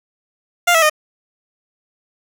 15% pulse tone with pitch steps, 699 / 652 / 613 Hz, F5 / E5 / D#5, +1 / -19 / -26 cents, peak -4 dBFS, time 0.67-0.898 s, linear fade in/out 10 ms, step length 76 ms, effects none

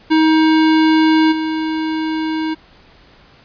square tone with level steps, 316.1 Hz, D#4, 27 cents sharp, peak -10 / -18 dBFS, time 0.1-2.55 s, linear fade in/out 20 ms, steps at 1.31 s, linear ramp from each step 20 ms, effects pink hiss -47 dBFS RMS until 3.44 s + resampled to 11025 Hz

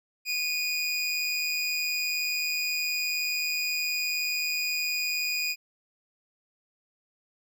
25% pulse tone with amplitude modulation, 2462 Hz, D#7, 19 cents flat, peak -21 dBFS, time 0.25-5.56 s, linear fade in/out 50 ms, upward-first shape sine, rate 159 Hz, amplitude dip 40%, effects none

